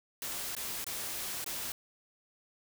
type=noise with dropouts; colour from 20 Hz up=white; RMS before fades=-38 dBFS; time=0.22-1.72 s; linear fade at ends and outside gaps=1 ms; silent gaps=0.551-0.566 / 0.843-0.866 / 1.443-1.462 s; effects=none